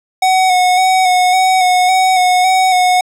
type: tone with vibrato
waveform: square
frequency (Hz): 740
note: F#5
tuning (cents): 0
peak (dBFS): -9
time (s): 0.22-3.01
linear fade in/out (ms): 5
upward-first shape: square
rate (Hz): 1.8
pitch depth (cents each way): 24
effects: low-pass 10000 Hz 12 dB/octave